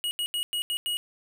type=tone bursts at uneven times; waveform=square; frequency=2899 Hz; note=F#7; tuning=36 cents flat; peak=-27 dBFS; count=6; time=0.04-0.11 / 0.19-0.26 / 0.34-0.43 / 0.53-0.62 / 0.7-0.77 / 0.86-0.97 s; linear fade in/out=0 ms; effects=none